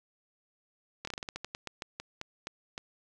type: slowing click train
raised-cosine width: 0.2 ms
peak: -20 dBFS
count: 16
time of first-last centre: 1.05-2.779 s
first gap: 24 ms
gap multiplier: 1.2
effects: none